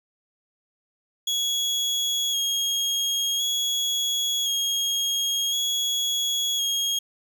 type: tone with vibrato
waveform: 30% pulse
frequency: 3305 Hz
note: G#7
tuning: 9 cents flat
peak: -20 dBFS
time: 1.27-6.99 s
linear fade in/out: 5 ms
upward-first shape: square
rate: 0.47 Hz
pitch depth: 21 cents each way
effects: none